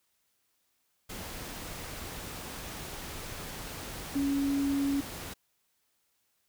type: tone in noise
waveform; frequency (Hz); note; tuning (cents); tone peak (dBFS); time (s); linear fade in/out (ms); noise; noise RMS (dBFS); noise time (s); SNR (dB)
sine; 278.9; C#4; +11; -26; 4.15-5.01; 10; pink; -41; 1.09-5.34; +12
effects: white hiss -75 dBFS RMS until 6.48 s